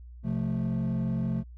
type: chord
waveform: triangle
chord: F major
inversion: second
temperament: equal with one note detuned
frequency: 128.57 / 174.61 / 220 Hz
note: C3 / F3 / A3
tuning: -30 / 0 / 0 cents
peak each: -28 dBFS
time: 0.23-1.44 s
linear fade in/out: 50 ms
effects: tanh soft clip ceiling -20 dBFS + added 60 Hz sine -43 dBFS peak until 1.57 s